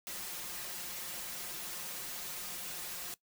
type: noise with comb filter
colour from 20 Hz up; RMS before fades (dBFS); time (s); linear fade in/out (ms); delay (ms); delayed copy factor
white; -42; 0.07-3.14; 0; 5.6; +0.85
effects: noise-tail reverb RT60 0.1 s tail -18 dB re dry